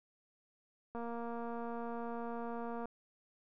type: click train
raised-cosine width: 1 ms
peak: -30 dBFS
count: 447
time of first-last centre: 0.95-2.856 s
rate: 234 Hz
effects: none